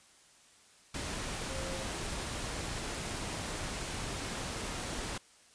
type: tone in noise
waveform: sine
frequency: 532 Hz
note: C5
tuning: 29 cents sharp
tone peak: -42 dBFS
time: 1.49-1.84 s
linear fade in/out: 5 ms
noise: pink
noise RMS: -38 dBFS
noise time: 0.94-5.18 s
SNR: -7 dB
effects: white hiss -61 dBFS RMS until 5.54 s + resampled to 22050 Hz